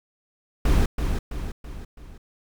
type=noise with echo; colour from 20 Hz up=brown; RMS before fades=-18 dBFS; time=0.65-0.86 s; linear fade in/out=5 ms; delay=330 ms; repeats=4; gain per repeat=-6 dB; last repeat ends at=2.18 s; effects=none